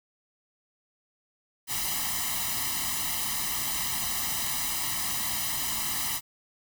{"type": "noise with comb filter", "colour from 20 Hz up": "white", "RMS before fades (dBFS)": -30, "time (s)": [1.67, 6.21], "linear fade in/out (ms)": 50, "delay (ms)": 1, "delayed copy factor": 0.95, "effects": []}